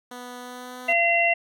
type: tone with pitch glide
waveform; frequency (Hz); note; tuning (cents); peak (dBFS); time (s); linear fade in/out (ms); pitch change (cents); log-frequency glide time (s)
10% pulse; 246.9 to 251.2; B3 to B3; 0 to +30; -28; 0.11-0.93; 5; +30; 0.39-0.81
type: harmonic tone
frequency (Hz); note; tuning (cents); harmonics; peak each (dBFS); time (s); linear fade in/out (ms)
683; F5; -39; 1 / 3 / 4; -22 / -22 / -22; 0.88-1.34; 10
effects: none